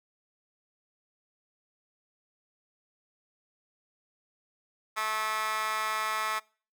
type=tone with high-pass filter; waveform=15% pulse; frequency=217.1 Hz; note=A3; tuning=23 cents flat; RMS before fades=-31 dBFS; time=4.96-6.4 s; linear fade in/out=20 ms; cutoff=1300 Hz; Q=7; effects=noise-tail reverb RT60 0.4 s tail -23 dB re dry